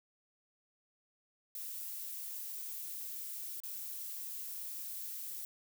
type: noise with dropouts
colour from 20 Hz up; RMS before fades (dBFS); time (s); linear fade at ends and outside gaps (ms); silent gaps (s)
violet; -43; 1.55-5.45; 1; 3.602-3.635
effects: none